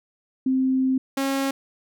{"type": "tone pair in turn", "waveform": ["sine", "sawtooth"], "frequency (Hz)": [261.6, 272.2], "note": ["C4", "C#4"], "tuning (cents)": [0, -31], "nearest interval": "minor second", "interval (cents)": 69, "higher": "second", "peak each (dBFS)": -18, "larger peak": "neither", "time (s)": [[0.46, 0.98], [1.17, 1.51]], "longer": "first", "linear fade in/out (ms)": 5, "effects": []}